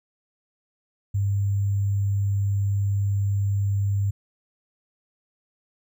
sine tone with sample-and-hold, 99.8 Hz, G2, 32 cents sharp, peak -20 dBFS, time 1.14-4.11 s, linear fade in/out 10 ms, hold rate 7350 Hz, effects none

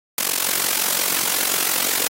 white noise with amplitude modulation, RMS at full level -17 dBFS, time 0.18-2.08 s, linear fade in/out 2 ms, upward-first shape sine, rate 45.7 Hz, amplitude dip 85%, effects high-pass 200 Hz 12 dB/octave + AAC 48 kbps

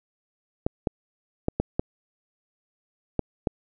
clicks, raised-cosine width 2 ms, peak -9 dBFS, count 7, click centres 0.665 / 0.872 / 1.484 / 1.6 / 1.795 / 3.193 / 3.472 s, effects none

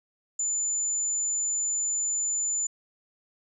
sine tone, 7040 Hz, A8, in tune, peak -25 dBFS, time 0.39-2.67 s, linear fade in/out 5 ms, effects none

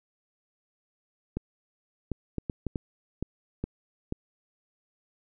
clicks, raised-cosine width 3 ms, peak -17 dBFS, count 9, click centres 1.37 / 2.117 / 2.383 / 2.498 / 2.667 / 2.758 / 3.226 / 3.64 / 4.124 s, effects none

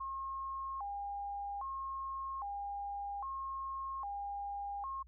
sine tone with vibrato, 932.3 Hz, A#5, in tune, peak -38 dBFS, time 0-5.03 s, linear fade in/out 10 ms, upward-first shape square, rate 0.62 Hz, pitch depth 250 cents each way, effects added 60 Hz sine -56 dBFS peak until 5.07 s

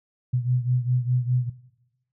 sine beating tone pair, 123.47 / 128.37 Hz, B2 / C3, 0 / -33 cents, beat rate 4.9 Hz, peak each -22 / -26 dBFS, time 0.33-1.5 s, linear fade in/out 10 ms, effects noise-tail reverb RT60 1.0 s tail -19 dB re dry

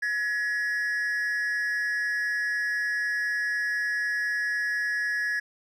triangle tone pair together, 1683 / 1907 Hz, G#6 / A#6, +23 / +39 cents, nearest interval major second, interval 216 cents, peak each -23 / -28 dBFS, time 0.02-5.4 s, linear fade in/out 10 ms, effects tanh soft clip ceiling -21 dBFS

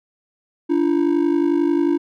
triangle ring-modulated tone, 315.6 Hz, D#4, 25 cents sharp, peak -10 dBFS, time 0.69-1.98 s, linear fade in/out 20 ms, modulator 25.6 Hz, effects none

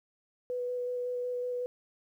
sine tone with vibrato, 493.9 Hz, B4, in tune, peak -31 dBFS, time 0.5-1.66 s, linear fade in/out 0 ms, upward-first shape square, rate 5.4 Hz, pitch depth 8 cents each way, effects 11-bit

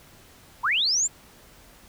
sine linear sweep, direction up, 842 to 7500 Hz, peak -20 dBFS, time 0.63-1.08 s, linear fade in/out 20 ms, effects pink hiss -52 dBFS RMS until 1.88 s

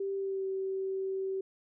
sine tone with pitch glide, 392 to 383.7 Hz, G4 to G4, 0 to -37 cents, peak -31 dBFS, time 0-1.41 s, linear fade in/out 5 ms, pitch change -37 cents, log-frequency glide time 0.15-0.46 s, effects none

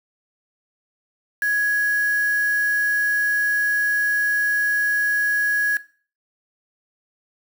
sine tone with quantisation, 1670 Hz, G#6, 9 cents sharp, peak -18 dBFS, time 1.42-5.77 s, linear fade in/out 2 ms, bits 5, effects noise-tail reverb RT60 0.4 s tail -17 dB re dry

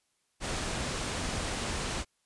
pink low-pass noise, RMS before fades -34 dBFS, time 0.4-2.05 s, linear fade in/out 50 ms, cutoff 9700 Hz, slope 48 dB/octave, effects white hiss -75 dBFS RMS until 2.25 s + resampled to 24000 Hz

